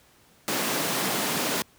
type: high-pass noise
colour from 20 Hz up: pink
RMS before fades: -27 dBFS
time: 0.48-1.62 s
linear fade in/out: 0 ms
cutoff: 170 Hz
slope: 24 dB/octave
effects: pink hiss -58 dBFS RMS until 1.78 s + high-pass 60 Hz 12 dB/octave